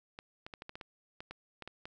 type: clicks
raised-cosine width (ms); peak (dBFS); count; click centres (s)
0.3; -28; 12; 0.189 / 0.465 / 0.538 / 0.621 / 0.694 / 0.755 / 0.812 / 1.205 / 1.31 / 1.623 / 1.676 / 1.855
effects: none